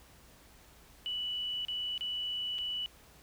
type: tone with dropouts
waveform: sine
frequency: 2960 Hz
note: F#7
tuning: in tune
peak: -33 dBFS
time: 1.06-2.86 s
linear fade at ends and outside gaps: 0 ms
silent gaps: 1.65-1.684 / 1.978-2.009 / 2.583-2.587 s
effects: added 60 Hz sine -63 dBFS peak until 3.22 s + pink hiss -59 dBFS RMS until 3.22 s